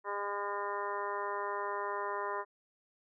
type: harmonic tone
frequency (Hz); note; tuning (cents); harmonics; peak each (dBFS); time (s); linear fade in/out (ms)
202.7; G#3; -42; 2 / 3 / 4 / 5 / 6 / 7 / 8 / 9; -40 / -43 / -45 / -37 / -44 / -46 / -52 / -45; 0.04-2.45; 50
effects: none